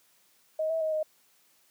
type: tone with pitch steps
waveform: sine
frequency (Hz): 629 / 649 / 630 / 621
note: D#5 / E5 / D#5 / D#5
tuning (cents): +19 / -27 / +21 / -3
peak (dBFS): -26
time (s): 0.59-1.03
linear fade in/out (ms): 5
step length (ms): 110
effects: white hiss -65 dBFS RMS until 1.7 s + high-pass 150 Hz 12 dB/octave